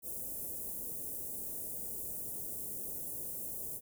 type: band-stop noise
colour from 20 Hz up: white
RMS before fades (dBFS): -41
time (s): 0.02-3.81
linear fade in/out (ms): 50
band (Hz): 570 to 9100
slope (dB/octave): 24
effects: none